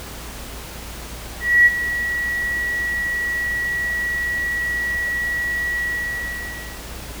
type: tone with ADSR envelope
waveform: sine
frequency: 1929 Hz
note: B6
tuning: 41 cents flat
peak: -7 dBFS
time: 1.4-6.83 s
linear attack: 260 ms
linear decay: 33 ms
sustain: -13 dB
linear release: 1000 ms
effects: added 57 Hz sine -35 dBFS peak until 7.2 s + pink hiss -35 dBFS RMS until 7.2 s